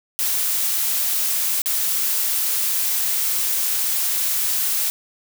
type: noise with dropouts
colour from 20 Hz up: blue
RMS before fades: -21 dBFS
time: 0.19-4.9 s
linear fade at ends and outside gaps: 0 ms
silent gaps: 1.618-1.659 s
effects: none